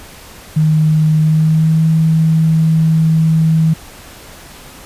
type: tone with pitch glide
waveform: sine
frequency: 155.56 to 160.12 Hz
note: D#3 to D#3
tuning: 0 to +50 cents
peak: -8 dBFS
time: 0.56-3.74 s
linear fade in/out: 10 ms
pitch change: +50 cents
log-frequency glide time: 1.19-1.83 s
effects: pink hiss -36 dBFS RMS until 4.85 s + resampled to 32000 Hz